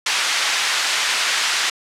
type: band-pass noise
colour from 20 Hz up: pink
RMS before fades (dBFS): -20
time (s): 0.06-1.7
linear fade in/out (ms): 5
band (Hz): 1500 to 6400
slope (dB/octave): 12
effects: low-pass 11000 Hz 12 dB/octave